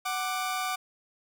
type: tone pair together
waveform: sawtooth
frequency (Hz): 745 / 1182.6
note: F#5 / D6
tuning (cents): +12 / +12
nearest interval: minor sixth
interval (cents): 800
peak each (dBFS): -28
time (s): 0.05-0.76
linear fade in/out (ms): 10
effects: none